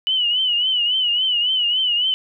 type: tone with vibrato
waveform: sine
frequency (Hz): 2960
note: F#7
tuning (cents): 0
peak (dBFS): -16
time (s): 0.07-2.14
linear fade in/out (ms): 0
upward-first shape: triangle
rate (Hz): 3.6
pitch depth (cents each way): 99
effects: none